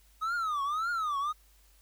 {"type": "tone with vibrato", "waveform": "triangle", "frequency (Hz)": 1254, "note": "D#6", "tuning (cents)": 13, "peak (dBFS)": -27, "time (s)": [0.21, 1.33], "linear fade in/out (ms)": 20, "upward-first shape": "triangle", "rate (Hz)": 1.8, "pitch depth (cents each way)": 240, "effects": ["added 50 Hz sine -60 dBFS peak until 1.81 s", "white hiss -65 dBFS RMS until 1.81 s"]}